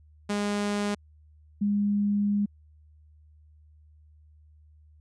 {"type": "tone pair in turn", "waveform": ["sawtooth", "sine"], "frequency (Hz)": [205.2, 204.4], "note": ["G#3", "G#3"], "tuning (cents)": [-21, -27], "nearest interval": "unison", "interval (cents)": 6, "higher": "first", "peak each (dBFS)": -22, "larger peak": "neither", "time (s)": [[0.29, 0.95], [1.61, 2.46]], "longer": "second", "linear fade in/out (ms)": 10, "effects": ["added 76 Hz sine -53 dBFS peak until 5 s", "resampled to 22050 Hz"]}